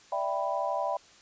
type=chord; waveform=sine; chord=E minor seventh; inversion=third; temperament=equal; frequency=587.3 / 659.3 / 784 / 987.8 Hz; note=D5 / E5 / G5 / B5; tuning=0 / 0 / 0 / 0 cents; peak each=-33 dBFS; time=0.12-0.97 s; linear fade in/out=5 ms; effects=white hiss -56 dBFS RMS until 1.21 s + resampled to 16000 Hz